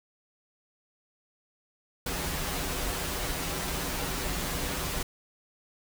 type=noise with comb filter; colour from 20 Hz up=pink; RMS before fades=-32 dBFS; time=2.06-5.03 s; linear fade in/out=5 ms; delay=9.2 ms; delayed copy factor=-0.7; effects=none